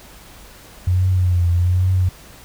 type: tone with vibrato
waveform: sine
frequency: 89.8 Hz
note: F2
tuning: 49 cents sharp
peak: -13 dBFS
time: 0.87-2.09 s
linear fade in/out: 5 ms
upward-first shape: triangle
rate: 1.2 Hz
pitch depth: 71 cents each way
effects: added 50 Hz sine -48 dBFS peak until 2.44 s + pink hiss -43 dBFS RMS until 2.44 s